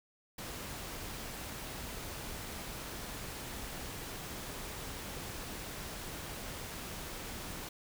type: noise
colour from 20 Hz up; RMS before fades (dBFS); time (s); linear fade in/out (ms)
pink; -43; 0.38-7.69; 5
effects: none